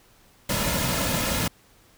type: noise with comb filter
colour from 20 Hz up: pink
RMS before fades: -25 dBFS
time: 0.49-1.48 s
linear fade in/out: 5 ms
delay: 2.6 ms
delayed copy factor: -0.6
effects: pink hiss -57 dBFS RMS until 1.97 s